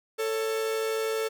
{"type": "tone pair together", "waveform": "45% pulse", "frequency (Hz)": [443.6, 556], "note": ["A4", "C#5"], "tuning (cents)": [14, 5], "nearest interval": "major third", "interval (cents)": 391, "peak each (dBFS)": [-27, -36], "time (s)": [0.18, 1.29], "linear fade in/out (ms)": 20, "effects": []}